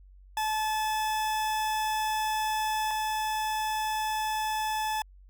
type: tone pair in turn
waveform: 40% pulse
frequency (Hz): 865 / 865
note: A5 / A5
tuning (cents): -30 / -30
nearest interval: unison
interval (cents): 0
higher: neither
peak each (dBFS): -26 / -27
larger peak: first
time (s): 0.37-2.91 / 2.91-5.02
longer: first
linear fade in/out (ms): 2
effects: added 47 Hz sine -50 dBFS peak until 5.29 s